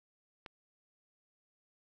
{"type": "click", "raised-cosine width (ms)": 0.3, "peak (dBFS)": -29, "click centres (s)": 0.462, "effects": []}